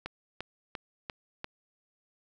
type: click train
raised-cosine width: 0.3 ms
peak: -20 dBFS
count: 5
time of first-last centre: 0.06-1.444 s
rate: 2.89 Hz
effects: none